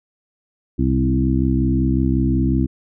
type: harmonic tone with a mistuned harmonic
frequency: 65.5 Hz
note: C2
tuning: 2 cents sharp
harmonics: 1 / 2 / 3 / 4 / 5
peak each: -20 / -21 / -23 / -20 / -23 dBFS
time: 0.78-2.67 s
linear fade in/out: 20 ms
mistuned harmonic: 2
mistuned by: -21 cents
effects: none